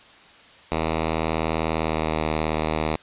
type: tone with pitch glide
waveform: 5% pulse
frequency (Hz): 80.1 to 78.18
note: E2 to D#2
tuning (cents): -49 to +9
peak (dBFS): -11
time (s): 0.72-2.96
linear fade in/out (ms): 0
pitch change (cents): -42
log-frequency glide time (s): 1.73-2.2
effects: white hiss -49 dBFS RMS until 3.02 s + resampled to 8000 Hz